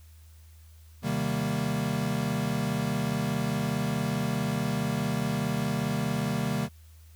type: chord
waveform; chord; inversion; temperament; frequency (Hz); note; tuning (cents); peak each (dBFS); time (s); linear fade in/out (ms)
square; C minor seventh; none; equal; 130.81 / 155.56 / 196 / 233.1; C3 / Eb3 / G3 / Bb3; 0 / 0 / 0 / 0; -33; 1.02-6.69; 50
effects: added 79 Hz sine -49 dBFS peak until 7.15 s + white hiss -62 dBFS RMS until 7.15 s

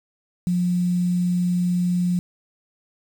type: tone with quantisation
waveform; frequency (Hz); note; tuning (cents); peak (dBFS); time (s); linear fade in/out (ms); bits
sine; 177.9; F3; +32; -18; 0.47-2.19; 0; 7
effects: none

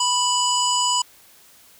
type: harmonic tone with a mistuned harmonic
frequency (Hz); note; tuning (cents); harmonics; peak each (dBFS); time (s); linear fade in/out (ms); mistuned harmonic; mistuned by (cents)
987.8; B5; 0; 1 / 3 / 5 / 7 / 8; -21 / -24 / -26 / -25 / -28; 0-1.02; 5; 7; +19
effects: white hiss -51 dBFS RMS until 1.79 s

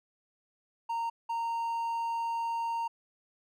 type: tone pair in turn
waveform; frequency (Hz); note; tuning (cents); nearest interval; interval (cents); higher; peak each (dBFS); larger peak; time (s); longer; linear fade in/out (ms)
triangle; 924 / 924; A#5 / A#5; -16 / -16; unison; 0; neither; -28; neither; 0.89-1.1 / 1.29-2.88; second; 10
effects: none

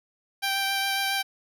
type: tone with vibrato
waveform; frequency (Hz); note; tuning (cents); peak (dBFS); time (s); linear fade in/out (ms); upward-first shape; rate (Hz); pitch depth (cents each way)
10% pulse; 784; G5; 0; -16; 0.42-1.23; 20; triangle; 7.3; 14
effects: none

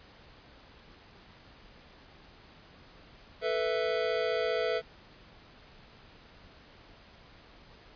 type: chord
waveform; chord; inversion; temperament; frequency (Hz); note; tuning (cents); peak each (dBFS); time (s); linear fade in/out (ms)
square; A suspended second; none; just; 440 / 495 / 660; A4 / B4 / E5; 0 / +4 / +2; -33; 3.41-4.82; 50
effects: pink hiss -55 dBFS RMS until 7.95 s + resampled to 11025 Hz

